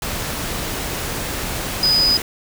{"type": "tone in noise", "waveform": "sine", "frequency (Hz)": 4978, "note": "D#8", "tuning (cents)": 0, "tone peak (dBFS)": -13, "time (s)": [1.83, 2.17], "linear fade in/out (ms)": 2, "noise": "pink", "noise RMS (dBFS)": -25, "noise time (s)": [0.02, 2.22], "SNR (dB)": 9, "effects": []}